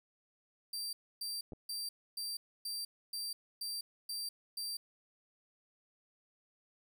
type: tone bursts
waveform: sawtooth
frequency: 4699 Hz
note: D8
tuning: in tune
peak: -35 dBFS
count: 9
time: 0.73-4.77 s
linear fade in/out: 5 ms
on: 200 ms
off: 280 ms
type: clicks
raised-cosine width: 2 ms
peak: -34 dBFS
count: 2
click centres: 1.522 / 1.533 s
effects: none